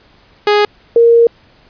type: tone pair in turn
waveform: sawtooth / sine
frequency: 415.3 / 466.2 Hz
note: G#4 / A#4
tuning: 0 / 0 cents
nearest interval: major second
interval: 200 cents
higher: second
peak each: -4 dBFS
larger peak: neither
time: 0.47-0.65 / 0.96-1.27 s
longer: second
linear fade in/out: 2 ms
effects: pink hiss -48 dBFS RMS until 1.69 s + resampled to 11025 Hz